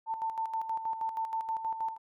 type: tone with tremolo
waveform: sine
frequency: 894 Hz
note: A5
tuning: 27 cents sharp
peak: -29 dBFS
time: 0.06-1.98 s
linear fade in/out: 50 ms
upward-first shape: square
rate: 6.3 Hz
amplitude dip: 60%
effects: none